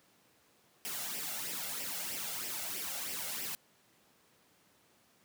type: noise with flanger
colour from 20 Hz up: white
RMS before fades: -39 dBFS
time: 0.85-3.55 s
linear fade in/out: 0 ms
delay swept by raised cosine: 0.37 to 1.47 ms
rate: 3.1 Hz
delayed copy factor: +0.6
effects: pink hiss -67 dBFS RMS until 5.24 s + high-pass 150 Hz 12 dB/octave